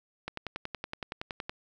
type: click train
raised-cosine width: 0.3 ms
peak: -19 dBFS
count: 14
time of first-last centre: 0.28-1.495 s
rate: 10.7 Hz
effects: none